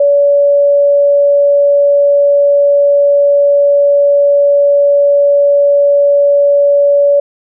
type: tone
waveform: sine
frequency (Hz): 570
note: C#5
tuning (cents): +48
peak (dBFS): -5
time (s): 0-7.2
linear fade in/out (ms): 5
effects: none